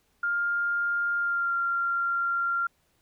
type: tone with pitch glide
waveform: sine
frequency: 1404 to 1383.9 Hz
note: F6 to F6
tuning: +9 to -16 cents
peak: -24 dBFS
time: 0.23-2.67 s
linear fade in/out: 5 ms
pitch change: -25 cents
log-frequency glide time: 1.18-1.54 s
effects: pink hiss -69 dBFS RMS until 3.01 s